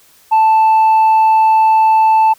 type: tone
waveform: sine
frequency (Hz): 880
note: A5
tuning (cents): 0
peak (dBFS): -4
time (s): 0.31-2.34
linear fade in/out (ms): 20
effects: tanh soft clip ceiling -6 dBFS + white hiss -48 dBFS RMS until 2.38 s